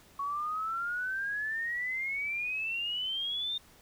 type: exponential sweep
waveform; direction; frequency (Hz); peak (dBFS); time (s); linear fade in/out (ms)
sine; up; 1109 to 3658; -31; 0.19-3.58; 5
effects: pink hiss -59 dBFS RMS until 3.81 s